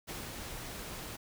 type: noise with ADSR envelope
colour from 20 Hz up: pink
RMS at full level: -41 dBFS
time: 0.07-1.17 s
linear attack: 25 ms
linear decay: 200 ms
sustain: -2 dB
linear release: 16 ms
effects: none